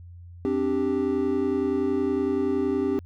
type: chord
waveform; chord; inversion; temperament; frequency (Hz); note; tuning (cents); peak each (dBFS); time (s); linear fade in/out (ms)
triangle; C suspended second; none; equal with one note detuned; 263 / 293.7 / 392; C4 / D4 / G4; +9 / 0 / 0; -25 / -26 / -23; 0.45-2.99; 0
effects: added 87 Hz sine -41 dBFS peak until 3.05 s